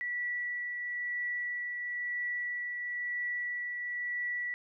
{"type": "tone with tremolo", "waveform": "sine", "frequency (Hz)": 1951, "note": "B6", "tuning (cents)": -22, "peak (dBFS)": -31, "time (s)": [0.01, 4.54], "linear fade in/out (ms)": 0, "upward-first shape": "triangle", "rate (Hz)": 1, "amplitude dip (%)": 35, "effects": []}